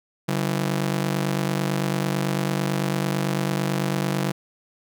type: ring-modulated tone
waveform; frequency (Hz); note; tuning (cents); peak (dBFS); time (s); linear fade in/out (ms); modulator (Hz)
sawtooth; 164.81; E3; 0; -15; 0.28-4.32; 10; 24.5
effects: none